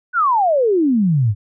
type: exponential sweep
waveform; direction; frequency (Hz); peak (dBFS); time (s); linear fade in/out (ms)
sine; down; 1523 to 96; -12; 0.13-1.35; 50
effects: none